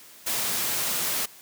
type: noise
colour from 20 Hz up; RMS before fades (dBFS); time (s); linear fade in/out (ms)
white; -27; 0.26-1.26; 10
effects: white hiss -49 dBFS RMS until 1.41 s + high-pass 100 Hz 12 dB/octave